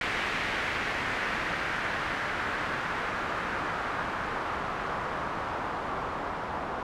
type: noise with low-pass filter sweep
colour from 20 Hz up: white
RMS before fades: -32 dBFS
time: 0.01-6.83 s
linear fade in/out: 2 ms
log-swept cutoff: 2100 to 1000 Hz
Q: 1.7
effects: none